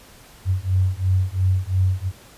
sine beating tone pair, 92 / 94.9 Hz, F#2 / F#2, -9 / +44 cents, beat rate 2.9 Hz, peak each -20 dBFS, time 0.45-2.12 s, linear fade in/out 50 ms, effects pink hiss -47 dBFS RMS until 2.37 s + resampled to 32000 Hz

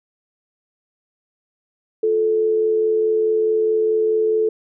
sine tone pair together, 352.5 / 437.2 Hz, F4 / A4, +16 / -11 cents, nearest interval major third, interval 373 cents, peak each -26 / -15 dBFS, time 2.03-4.49 s, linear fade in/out 5 ms, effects none

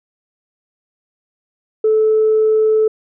sine tone, 435.4 Hz, A4, 18 cents flat, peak -9 dBFS, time 1.84-2.88 s, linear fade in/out 5 ms, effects tanh soft clip ceiling -6 dBFS

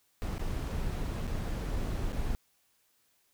brown noise with dropouts, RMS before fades -33 dBFS, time 0.22-2.35 s, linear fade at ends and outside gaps 0 ms, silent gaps 0.381-0.394 / 1.269-1.277 / 2.122-2.129 s, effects white hiss -71 dBFS RMS until 3.33 s

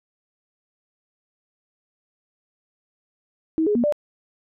sine tone with pitch steps, 319.8 / 416.9 / 238.3 / 591 Hz, D#4 / G#4 / A#3 / D5, +48 / +7 / +38 / +11 cents, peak -17 dBFS, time 3.58-3.924 s, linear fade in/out 0 ms, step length 86 ms, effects none

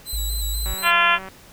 15% pulse tone with vibrato, 3978 Hz, B7, 12 cents sharp, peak -21 dBFS, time 0.05-0.92 s, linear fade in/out 50 ms, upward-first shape square, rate 4.1 Hz, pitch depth 28 cents each way
sine tone, 54.2 Hz, A1, 25 cents flat, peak -23 dBFS, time 0.13-0.74 s, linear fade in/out 0 ms
click train, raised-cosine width 0.5 ms, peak -22 dBFS, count 120, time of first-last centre 0.66-1.286 s, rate 190 Hz
harmonic tone, 343.6 Hz, F4, 28 cents flat, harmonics 2 / 3 / 4 / 5 / 6 / 7 / 8 / 9 / 10, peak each -27 / -21 / -20 / -21 / -27 / -23 / -23 / -26 / -32 dBFS, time 0.82-1.19 s, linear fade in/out 50 ms
effects pink hiss -47 dBFS RMS until 1.52 s

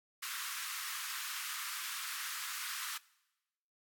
pink high-pass noise, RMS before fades -41 dBFS, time 0.22-2.98 s, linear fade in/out 10 ms, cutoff 1100 Hz, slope 48 dB/octave, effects noise-tail reverb RT60 1.0 s tail -22 dB re dry + AAC 64 kbps

